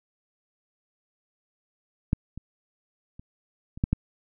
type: clicks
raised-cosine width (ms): 5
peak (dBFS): -9 / -25 / -30 / -27 / -10 / -9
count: 6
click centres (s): 2.131 / 2.376 / 3.195 / 3.775 / 3.839 / 3.93
effects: none